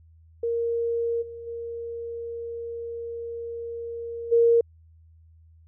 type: tone with level steps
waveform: sine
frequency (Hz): 466.2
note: A#4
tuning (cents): 0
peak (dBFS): -23 / -36 / -31 / -15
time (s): 0.43-4.61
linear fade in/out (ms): 5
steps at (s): 1.21 / 1.46 / 4.31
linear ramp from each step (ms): 20
effects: added 81 Hz sine -51 dBFS peak until 5.67 s